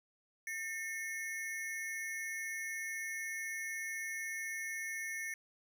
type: ring-modulated tone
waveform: square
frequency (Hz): 1991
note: B6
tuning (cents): +14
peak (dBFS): -36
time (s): 0.47-5.34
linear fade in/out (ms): 2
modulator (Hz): 183
effects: none